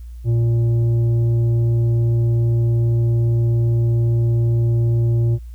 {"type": "tone with tanh clipping", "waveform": "sine", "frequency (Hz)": 116.54, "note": "A#2", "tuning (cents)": 0, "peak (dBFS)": -15, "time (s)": [0.24, 5.39], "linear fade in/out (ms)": 50, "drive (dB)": 7, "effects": ["added 59 Hz sine -31 dBFS peak until 5.54 s", "white hiss -60 dBFS RMS until 5.54 s"]}